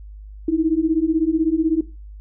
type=beating tone pair; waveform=sine; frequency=311.1 / 327.1 Hz; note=D#4 / E4; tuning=0 / -13 cents; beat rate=16 Hz; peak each=-20 / -18 dBFS; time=0.48-1.81 s; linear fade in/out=5 ms; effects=noise-tail reverb RT60 0.3 s tail -18 dB re dry + added 51 Hz sine -35 dBFS peak until 2.2 s